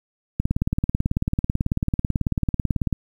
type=click train; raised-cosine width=5 ms; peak=-8 dBFS; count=47; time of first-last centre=0.4-2.927 s; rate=18.2 Hz; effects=8-bit